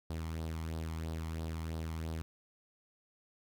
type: tone with flanger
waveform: sawtooth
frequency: 80.7 Hz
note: E2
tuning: 36 cents flat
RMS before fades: -39 dBFS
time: 0.1-2.22 s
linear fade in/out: 0 ms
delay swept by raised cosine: 0.21 to 0.97 ms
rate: 3 Hz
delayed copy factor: +0.55
effects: none